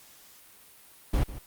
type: noise with echo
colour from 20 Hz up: brown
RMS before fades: -24 dBFS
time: 1.13-1.24 s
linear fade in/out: 10 ms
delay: 150 ms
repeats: 1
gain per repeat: -15 dB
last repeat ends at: 1.39 s
effects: white hiss -54 dBFS RMS until 1.46 s + Opus 48 kbps